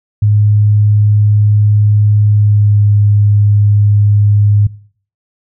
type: tone with pitch glide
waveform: sine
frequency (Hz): 104.7 to 103.32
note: G#2 to G#2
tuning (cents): +15 to -8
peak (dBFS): -6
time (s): 0.22-4.67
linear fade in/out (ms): 5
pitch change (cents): -23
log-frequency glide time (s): 2.26-2.85
effects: noise-tail reverb RT60 0.5 s tail -20 dB re dry